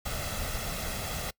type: noise with comb filter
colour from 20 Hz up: pink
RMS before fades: -34 dBFS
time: 0.05-1.31 s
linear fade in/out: 10 ms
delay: 1.5 ms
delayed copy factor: +0.55
effects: noise-tail reverb RT60 0.1 s tail -24 dB re dry